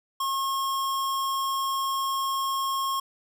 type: tone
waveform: square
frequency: 1082 Hz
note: C#6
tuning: 42 cents flat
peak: -26 dBFS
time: 0.2-3 s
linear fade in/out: 5 ms
effects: none